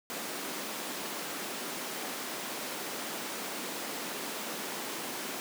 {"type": "high-pass noise", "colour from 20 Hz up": "pink", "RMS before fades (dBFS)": -38, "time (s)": [0.1, 5.4], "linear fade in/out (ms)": 0, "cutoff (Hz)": 220, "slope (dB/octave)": 24, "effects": []}